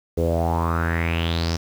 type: tone with low-pass filter sweep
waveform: sawtooth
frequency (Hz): 83.4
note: E2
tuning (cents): +21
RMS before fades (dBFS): -22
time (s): 0.17-1.57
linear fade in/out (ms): 10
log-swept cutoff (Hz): 450 to 5700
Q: 6
effects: 7-bit